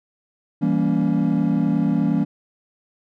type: chord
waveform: triangle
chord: E diminished seventh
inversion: none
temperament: equal with one note detuned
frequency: 164.81 / 196 / 233.1 / 281.4 Hz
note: E3 / G3 / Bb3 / Db4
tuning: 0 / 0 / 0 / +26 cents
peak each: -20 dBFS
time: 0.61-2.25 s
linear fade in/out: 20 ms
effects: tanh soft clip ceiling -7 dBFS